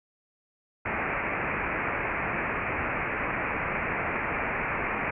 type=low-pass noise; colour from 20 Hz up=white; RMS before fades=-30 dBFS; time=0.85-5.11 s; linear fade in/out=10 ms; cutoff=2500 Hz; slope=96 dB/octave; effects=none